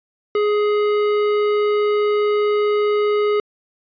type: tone with tanh clipping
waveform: sine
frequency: 417.6 Hz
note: G#4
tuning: 10 cents sharp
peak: -17 dBFS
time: 0.35-3.4 s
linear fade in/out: 2 ms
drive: 15 dB
effects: resampled to 11025 Hz